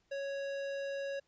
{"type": "tone with tanh clipping", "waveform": "sine", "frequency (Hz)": 554.4, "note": "C#5", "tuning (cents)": 0, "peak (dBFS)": -38, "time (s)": [0.11, 1.2], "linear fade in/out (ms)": 10, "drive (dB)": 17, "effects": ["pink hiss -75 dBFS RMS until 1.27 s", "resampled to 16000 Hz"]}